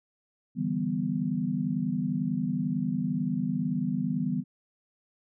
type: chord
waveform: sine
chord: E minor seventh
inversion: third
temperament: equal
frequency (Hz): 146.83 / 164.81 / 196 / 246.9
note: D3 / E3 / G3 / B3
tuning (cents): 0 / 0 / 0 / 0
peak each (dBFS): -35 / -32 / -31 / -30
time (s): 0.55-4.44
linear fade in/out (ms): 50
effects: none